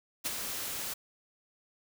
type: noise with ADSR envelope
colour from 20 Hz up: white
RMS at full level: -31 dBFS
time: 0.24-0.94 s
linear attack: 23 ms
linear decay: 23 ms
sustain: -6 dB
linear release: 9 ms
effects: none